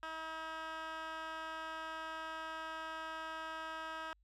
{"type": "tone with band-pass filter", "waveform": "15% pulse", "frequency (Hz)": 319.9, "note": "D#4", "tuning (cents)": 48, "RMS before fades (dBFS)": -44, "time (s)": [0.03, 4.13], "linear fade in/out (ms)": 0, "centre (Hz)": 1700, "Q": 1.7, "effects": ["added 50 Hz sine -68 dBFS peak until 4.23 s"]}